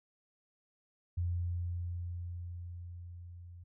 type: tone with level ramp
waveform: sine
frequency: 87.31 Hz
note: F2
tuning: in tune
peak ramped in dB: -30 to -48 dBFS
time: 1.17-3.64 s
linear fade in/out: 10 ms
effects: none